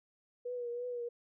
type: tone with vibrato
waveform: sine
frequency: 484.7 Hz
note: B4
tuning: 32 cents flat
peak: -36 dBFS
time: 0.45-1.09 s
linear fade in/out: 10 ms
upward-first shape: triangle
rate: 3 Hz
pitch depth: 45 cents each way
effects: none